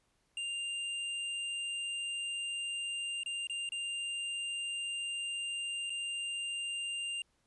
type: tone with dropouts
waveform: square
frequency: 2794 Hz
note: F7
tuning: in tune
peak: -36 dBFS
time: 0.37-7.22 s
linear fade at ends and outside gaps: 2 ms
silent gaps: 3.234-3.26 / 3.471-3.497 / 3.691-3.72 / 5.897-5.902 s
effects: pink hiss -75 dBFS RMS until 7.46 s + resampled to 24000 Hz